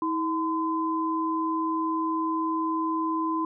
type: tone pair together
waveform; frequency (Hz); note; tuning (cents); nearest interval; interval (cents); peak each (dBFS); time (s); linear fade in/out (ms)
sine; 321.6 / 1021; E4 / C6; -43 / -43; octave + minor sixth; 2000; -27; 0.02-3.45; 2
effects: none

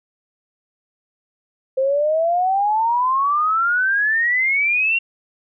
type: exponential sweep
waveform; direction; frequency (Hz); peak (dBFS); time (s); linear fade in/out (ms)
sine; up; 520 to 2773; -15; 1.77-4.99; 10
effects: none

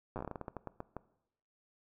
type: slowing click train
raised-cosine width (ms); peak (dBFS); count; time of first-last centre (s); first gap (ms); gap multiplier
1; -26; 16; 0.16-0.967; 8; 1.24
effects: noise-tail reverb RT60 0.8 s tail -19 dB re dry

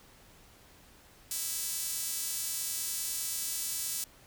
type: tone with high-pass filter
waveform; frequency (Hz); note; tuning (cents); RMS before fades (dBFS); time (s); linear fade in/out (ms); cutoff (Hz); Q
sawtooth; 329.6; E4; 0; -35; 1.31-4.04; 2; 7500; 0.86
effects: pink hiss -58 dBFS RMS until 4.26 s

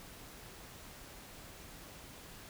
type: silence
effects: pink hiss -52 dBFS RMS until 2.49 s

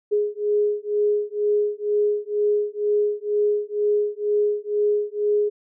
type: beating tone pair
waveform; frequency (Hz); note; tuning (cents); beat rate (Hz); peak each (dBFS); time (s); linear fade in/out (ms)
sine; 415.3 / 417.4; G#4 / G#4; 0 / +9; 2.1; -22; 0.11-5.5; 20
effects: none

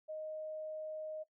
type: tone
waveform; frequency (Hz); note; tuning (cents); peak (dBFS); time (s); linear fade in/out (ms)
sine; 622.3; D#5; 0; -40; 0.08-1.24; 20
effects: noise-tail reverb RT60 0.1 s tail -17 dB re dry

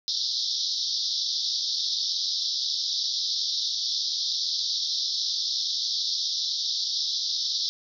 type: band-pass noise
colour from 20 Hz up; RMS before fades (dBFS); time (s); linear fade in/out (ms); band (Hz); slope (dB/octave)
white; -28; 0.08-7.69; 0; 3500 to 5600; 96
effects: none

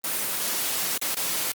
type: noise with dropouts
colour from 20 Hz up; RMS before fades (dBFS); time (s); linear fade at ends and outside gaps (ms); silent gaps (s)
white; -27; 0.04-1.52; 2; 0.978-1.015 / 1.146-1.168
effects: high-pass 150 Hz 12 dB/octave + Opus 24 kbps

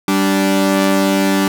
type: tone pair together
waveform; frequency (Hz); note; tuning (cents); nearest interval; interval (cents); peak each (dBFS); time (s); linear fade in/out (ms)
sawtooth; 194.82 / 291.9; G3 / D4; -10 / -10; perfect fifth; 700; -11; 0.08-1.48; 2
effects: none

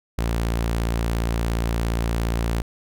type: tone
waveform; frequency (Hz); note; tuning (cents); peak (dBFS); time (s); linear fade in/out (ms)
sawtooth; 57.2; A#1; -32; -17; 0.18-2.62; 5
effects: none

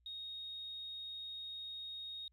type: tone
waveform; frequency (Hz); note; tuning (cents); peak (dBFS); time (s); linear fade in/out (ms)
triangle; 3733; A#7; +2; -40; 0.06-2.28; 2
effects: tanh soft clip ceiling -41 dBFS + added 60 Hz sine -70 dBFS peak until 2.32 s

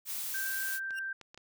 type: noise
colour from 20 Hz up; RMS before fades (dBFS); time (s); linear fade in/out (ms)
blue; -37; 0.05-0.8; 50
type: tone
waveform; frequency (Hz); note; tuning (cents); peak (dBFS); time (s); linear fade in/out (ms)
sine; 1568; G6; 0; -34; 0.34-1.13; 5
type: clicks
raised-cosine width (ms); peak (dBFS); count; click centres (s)
0.2; -32; 4; 0.907 / 1.213 / 1.345 / 1.376
type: tone with exponential growth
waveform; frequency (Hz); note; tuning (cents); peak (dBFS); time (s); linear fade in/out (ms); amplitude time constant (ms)
sawtooth; 2794; F7; 0; -36; 0.91-0.99; 2; 17
effects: none

